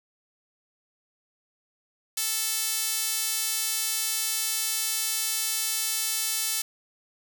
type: tone with high-pass filter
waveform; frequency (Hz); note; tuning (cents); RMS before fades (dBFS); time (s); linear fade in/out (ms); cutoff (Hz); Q
sawtooth; 440; A4; 0; -28; 2.17-6.62; 5; 5300; 0.55
effects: 8-bit